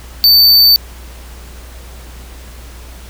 square tone, 4559 Hz, C#8, 48 cents sharp, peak -5 dBFS, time 0.24-0.76 s, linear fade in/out 0 ms, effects added 60 Hz sine -31 dBFS peak until 3.09 s + pink hiss -38 dBFS RMS until 3.09 s

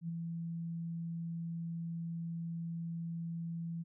sine tone with ADSR envelope, 167.2 Hz, E3, 25 cents sharp, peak -34 dBFS, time 0.01-3.84 s, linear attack 76 ms, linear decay 14 ms, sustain -3 dB, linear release 26 ms, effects none

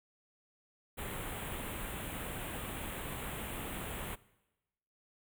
pink band-stop noise, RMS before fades -41 dBFS, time 0.97-4.16 s, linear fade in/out 20 ms, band 3500 to 8000 Hz, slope 48 dB/octave, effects noise-tail reverb RT60 1.0 s tail -20 dB re dry

